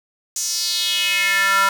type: tone with high-pass filter sweep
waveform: square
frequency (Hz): 196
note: G3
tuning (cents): 0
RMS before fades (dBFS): -19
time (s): 0.36-1.69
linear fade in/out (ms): 2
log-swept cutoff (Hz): 6700 to 1200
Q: 3.7
effects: none